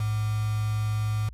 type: tone with quantisation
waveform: sine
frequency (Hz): 107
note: A2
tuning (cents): -48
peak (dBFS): -24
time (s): 0-1.29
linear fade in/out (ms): 5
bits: 6
effects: added 60 Hz sine -41 dBFS peak until 1.33 s + resampled to 32000 Hz